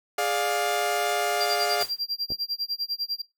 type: chord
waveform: sawtooth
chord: D diminished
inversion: second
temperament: equal with one note detuned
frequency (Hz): 415.3 / 587.3 / 705.3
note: Ab4 / D5 / F5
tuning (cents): 0 / 0 / +17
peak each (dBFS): -26 / -26 / -22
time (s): 0.18-1.83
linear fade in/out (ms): 5
type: tone with tremolo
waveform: triangle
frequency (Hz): 4748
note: D8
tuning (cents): +18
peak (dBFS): -23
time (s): 1.4-3.22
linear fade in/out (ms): 10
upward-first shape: sine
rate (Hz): 10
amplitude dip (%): 95
type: noise with exponential decay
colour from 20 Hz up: white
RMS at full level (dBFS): -32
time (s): 1.81-2.04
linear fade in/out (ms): 0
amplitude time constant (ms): 48
type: clicks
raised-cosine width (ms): 2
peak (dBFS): -25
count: 2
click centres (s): 2.304 / 2.32
effects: noise-tail reverb RT60 0.2 s tail -21 dB re dry